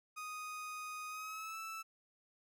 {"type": "tone with pitch glide", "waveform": "30% pulse", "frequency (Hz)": [1244.5, 1318.5], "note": ["D#6", "E6"], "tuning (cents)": [0, 0], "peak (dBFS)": -40, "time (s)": [0.16, 1.83], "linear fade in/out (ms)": 20, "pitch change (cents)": 100, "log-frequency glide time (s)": [1.08, 1.58], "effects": []}